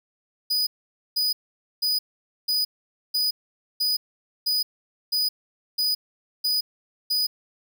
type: tone bursts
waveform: 45% pulse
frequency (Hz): 4963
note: D#8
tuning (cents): -5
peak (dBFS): -20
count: 11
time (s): 0.5-7.27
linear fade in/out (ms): 10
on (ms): 170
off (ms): 490
effects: none